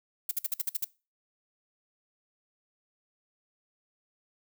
violet noise bursts, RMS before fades -29 dBFS, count 8, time 0.29-0.845 s, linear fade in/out 5 ms, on 23 ms, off 53 ms, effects noise-tail reverb RT60 0.3 s tail -21 dB re dry

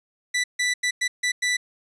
sawtooth tone bursts at uneven times, 1976 Hz, B6, in tune, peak -17 dBFS, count 6, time 0.34-0.44 / 0.59-0.74 / 0.83-0.91 / 1.01-1.08 / 1.23-1.32 / 1.42-1.57 s, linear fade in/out 10 ms, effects resampled to 22050 Hz

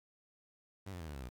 sawtooth tone with pitch steps, 97.3 / 88.71 / 80.88 / 73.74 / 67.23 / 61.3 Hz, G2 / F2 / E2 / D2 / C2 / B1, -12 / +28 / -32 / +8 / +48 / -12 cents, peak -39 dBFS, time 0.86-1.292 s, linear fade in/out 10 ms, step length 72 ms, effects 11-bit

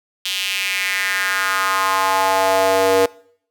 square tone with high-pass filter sweep, 95.5 Hz, G2, 45 cents flat, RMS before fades -18 dBFS, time 0.25-3.06 s, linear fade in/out 5 ms, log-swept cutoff 3200 to 480 Hz, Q 3.2, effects noise-tail reverb RT60 0.6 s tail -23 dB re dry

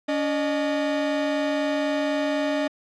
45% pulse tone pair together, 284 / 612 Hz, C#4 / D#5, +42 / -29 cents, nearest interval octave + minor second, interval 1329 cents, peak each -25 dBFS, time 0.08-2.68 s, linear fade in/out 10 ms, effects low-pass 4000 Hz 12 dB/octave

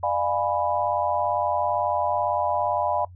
sine chord, D diminished seventh, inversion none, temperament equal with one note detuned, 600.7 / 698.5 / 830.6 / 987.8 Hz, D5 / F5 / Ab5 / Cb6, +39 / 0 / 0 / 0 cents, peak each -27 dBFS, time 0.03-3.05 s, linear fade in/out 5 ms, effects noise-tail reverb RT60 0.1 s tail -20 dB re dry + added 90 Hz sine -42 dBFS peak until 3.15 s

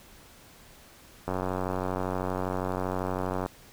click train, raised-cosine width 1 ms, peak -16 dBFS, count 203, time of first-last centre 1.28-3.461 s, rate 92.6 Hz, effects pink hiss -53 dBFS RMS until 3.72 s

